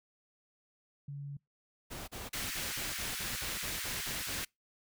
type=tone; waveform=sine; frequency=141.8 Hz; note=C#3; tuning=40 cents sharp; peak=-39 dBFS; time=1.08-1.37 s; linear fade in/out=5 ms
type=noise bursts; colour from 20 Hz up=pink; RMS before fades=-43 dBFS; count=12; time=1.9-4.445 s; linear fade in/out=20 ms; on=180 ms; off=35 ms
type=high-pass noise; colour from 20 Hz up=pink; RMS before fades=-39 dBFS; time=2.33-4.45 s; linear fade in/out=5 ms; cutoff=1500 Hz; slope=24 dB/octave
effects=noise-tail reverb RT60 0.2 s tail -26 dB re dry